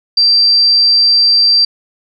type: tone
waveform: sine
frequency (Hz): 4699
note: D8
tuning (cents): 0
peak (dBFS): -6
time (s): 0.17-1.65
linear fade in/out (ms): 5
effects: none